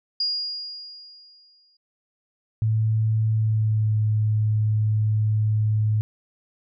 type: tone with exponential decay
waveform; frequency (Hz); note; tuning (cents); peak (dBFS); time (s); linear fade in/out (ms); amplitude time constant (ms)
sine; 4850; D#8; -45; -20; 0.2-1.77; 5; 340
type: tone with pitch glide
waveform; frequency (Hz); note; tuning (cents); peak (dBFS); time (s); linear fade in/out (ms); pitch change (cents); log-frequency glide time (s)
sine; 110 to 107.61; A2 to A2; 0 to -38; -18; 2.62-6.01; 0; -38; 3.32-3.98
effects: none